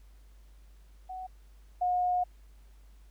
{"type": "tone pair in turn", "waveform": "sine", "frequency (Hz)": [745, 720.9], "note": ["F#5", "F#5"], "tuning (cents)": [12, -45], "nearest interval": "minor second", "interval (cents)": 57, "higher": "first", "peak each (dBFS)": [-37, -25], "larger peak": "second", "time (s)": [[1.09, 1.27], [1.81, 2.24]], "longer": "second", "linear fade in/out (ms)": 10, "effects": ["added 50 Hz sine -52 dBFS peak until 3.1 s", "pink hiss -68 dBFS RMS until 3.1 s"]}